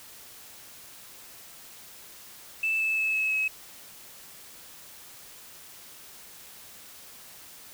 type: tone with pitch steps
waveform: sine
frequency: 2638 / 2620 / 2602 / 2584 / 2566 Hz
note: E7 / E7 / E7 / E7 / E7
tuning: +1 / -11 / -23 / -35 / -47 cents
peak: -23 dBFS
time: 2.63-3.48 s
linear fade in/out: 5 ms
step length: 170 ms
effects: tanh soft clip ceiling -19 dBFS + white hiss -48 dBFS RMS until 7.73 s